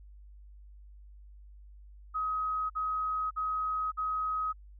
sine tone bursts, 1266 Hz, D#6, 30 cents sharp, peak -29 dBFS, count 4, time 2.14-4.53 s, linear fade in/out 20 ms, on 560 ms, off 50 ms, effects added 50 Hz sine -49 dBFS peak until 4.79 s

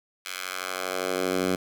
10% pulse tone with high-pass filter sweep, 92.5 Hz, F#2, in tune, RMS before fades -29 dBFS, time 0.25-1.56 s, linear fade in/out 10 ms, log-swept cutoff 2200 to 190 Hz, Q 0.97, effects none

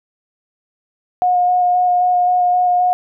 sine tone with vibrato, 720 Hz, F#5, 47 cents flat, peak -11 dBFS, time 1.22-2.93 s, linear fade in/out 0 ms, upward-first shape square, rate 3.8 Hz, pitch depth 10 cents each way, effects none

